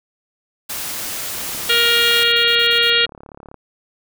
white noise, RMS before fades -26 dBFS, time 0.69-2.24 s, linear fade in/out 10 ms
click train, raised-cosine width 1 ms, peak -24 dBFS, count 78, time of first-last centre 1.38-3.543 s, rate 35.6 Hz
blue noise bursts, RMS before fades -35 dBFS, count 11, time 1.66-2.905 s, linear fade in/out 10 ms, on 85 ms, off 31 ms
harmonic tone, 470 Hz, A#4, 14 cents sharp, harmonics 1 / 3 / 4 / 5 / 6 / 7 / 8 / 9, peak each -23 / -20 / -22 / -23 / -18 / -18 / -23 / -24 dBFS, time 1.69-3.06 s, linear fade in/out 10 ms
effects none

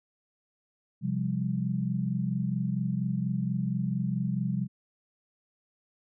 sine chord, C suspended fourth, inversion none, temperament equal with one note detuned, 130.81 / 174.61 / 198.96 Hz, C3 / F3 / G3, 0 / 0 / +26 cents, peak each -31 dBFS, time 1.01-4.68 s, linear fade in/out 50 ms, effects none

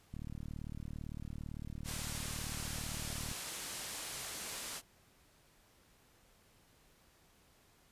click train, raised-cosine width 5 ms, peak -32 dBFS, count 121, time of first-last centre 0.14-3.315 s, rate 37.8 Hz
white low-pass noise, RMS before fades -44 dBFS, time 1.84-4.82 s, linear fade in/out 50 ms, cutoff 11000 Hz, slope 24 dB/octave
effects pink hiss -67 dBFS RMS until 7.91 s + resampled to 32000 Hz

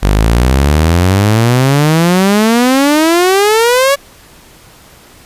sawtooth exponential sweep, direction up, 47.68 to 570 Hz, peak -3 dBFS, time 0.02-3.96 s, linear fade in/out 20 ms, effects pink hiss -40 dBFS RMS until 5.25 s + resampled to 32000 Hz

